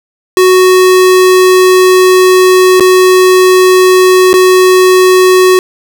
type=tone with dropouts; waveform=square; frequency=370 Hz; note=F#4; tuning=in tune; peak=-3 dBFS; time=0.37-5.59 s; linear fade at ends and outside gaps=1 ms; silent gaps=2.798-2.806 / 4.331-4.339 s; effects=none

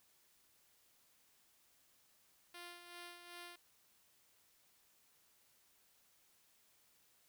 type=tone with tremolo; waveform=5% pulse; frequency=349.2 Hz; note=F4; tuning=in tune; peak=-38 dBFS; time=2.54-3.56 s; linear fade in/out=5 ms; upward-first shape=sine; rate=2.6 Hz; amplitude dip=55%; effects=white hiss -72 dBFS RMS until 7.28 s

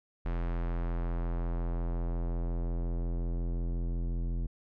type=tone with low-pass filter sweep; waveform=square; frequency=42.79 Hz; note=F1; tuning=35 cents flat; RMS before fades=-32 dBFS; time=0.25-4.47 s; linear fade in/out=10 ms; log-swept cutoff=2000 to 260 Hz; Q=0.83; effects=none

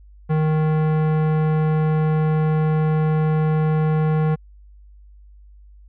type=tone with tanh clipping; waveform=sine; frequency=155.56 Hz; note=D#3; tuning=in tune; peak=-18 dBFS; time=0.29-4.36 s; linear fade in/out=20 ms; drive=18 dB; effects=added 50 Hz sine -43 dBFS peak until 5.88 s

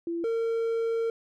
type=tone pair in turn; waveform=sine / triangle; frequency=337.7 / 457 Hz; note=E4 / A#4; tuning=+42 / -34 cents; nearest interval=perfect fourth; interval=524 cents; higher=second; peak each=-28 / -23 dBFS; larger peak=second; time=0.07-0.24 / 0.24-1.1 s; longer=second; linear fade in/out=2 ms; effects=none

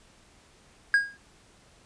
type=tone with exponential decay; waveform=triangle; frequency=1634 Hz; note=G#6; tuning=29 cents flat; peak=-13 dBFS; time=0.94-1.17 s; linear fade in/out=1 ms; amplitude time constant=50 ms; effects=pink hiss -58 dBFS RMS until 1.85 s + resampled to 22050 Hz

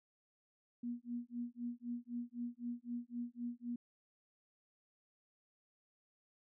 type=tone with tremolo; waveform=sine; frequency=240 Hz; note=B3; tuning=49 cents flat; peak=-37 dBFS; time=0.83-3.76 s; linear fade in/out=5 ms; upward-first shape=sine; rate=3.9 Hz; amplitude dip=100%; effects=none

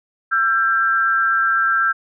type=tone pair together; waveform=sine; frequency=1346 / 1587.1 Hz; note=E6 / G6; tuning=+36 / +21 cents; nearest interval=minor third; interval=285 cents; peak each=-17 dBFS; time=0.31-1.93 s; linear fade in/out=20 ms; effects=none

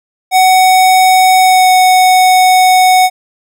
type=tone with pitch glide; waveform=square; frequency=747 to 741 Hz; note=F#5 to F#5; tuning=+16 to +2 cents; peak=-5 dBFS; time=0.31-3.1 s; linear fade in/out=50 ms; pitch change=-14 cents; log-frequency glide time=1.39-1.69 s; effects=none

